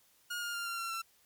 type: tone with pitch steps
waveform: sawtooth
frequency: 1431 / 1413.7 / 1396.7 / 1379.9 / 1363.2 / 1346.8 Hz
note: F6 / F6 / F6 / F6 / F6 / E6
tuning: +42 / +21 / 0 / -21 / -42 / +37 cents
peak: -32 dBFS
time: 0.3-1.02 s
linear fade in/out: 10 ms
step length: 120 ms
effects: white hiss -67 dBFS RMS until 1.25 s + MP3 96 kbps